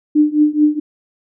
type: tone with tremolo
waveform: sine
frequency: 300.3 Hz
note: D4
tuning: 39 cents sharp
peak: -6 dBFS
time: 0.15-0.8 s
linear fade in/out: 10 ms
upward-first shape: triangle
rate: 4.6 Hz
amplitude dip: 95%
effects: none